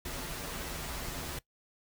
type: noise with comb filter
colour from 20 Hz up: pink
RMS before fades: -39 dBFS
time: 0.05-1.39 s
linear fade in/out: 5 ms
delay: 9.7 ms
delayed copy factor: -0.75
effects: noise-tail reverb RT60 0.1 s tail -19 dB re dry